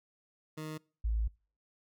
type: tone pair in turn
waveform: 20% pulse / sine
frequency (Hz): 155.56 / 55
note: D#3 / A1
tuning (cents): 0 / 0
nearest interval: octave + tritone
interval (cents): 1800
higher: first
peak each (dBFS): -34 / -28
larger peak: second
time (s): 0.57-0.78 / 1.04-1.28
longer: second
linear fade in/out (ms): 10
effects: noise-tail reverb RT60 0.4 s tail -25 dB re dry